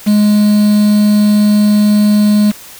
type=tone with quantisation; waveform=triangle; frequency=209 Hz; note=G#3; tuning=11 cents sharp; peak=-4 dBFS; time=0.06-2.52 s; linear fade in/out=20 ms; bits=4; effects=white hiss -34 dBFS RMS until 2.79 s